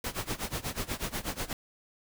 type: noise with tremolo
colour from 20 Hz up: pink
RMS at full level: -32 dBFS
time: 0.04-1.53 s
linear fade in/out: 2 ms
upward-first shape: sine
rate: 8.2 Hz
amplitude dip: 90%
effects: none